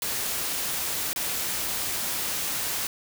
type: noise with dropouts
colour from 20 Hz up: white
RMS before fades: -29 dBFS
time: 0.02-2.87 s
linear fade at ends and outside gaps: 1 ms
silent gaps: 1.131-1.16 s
effects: none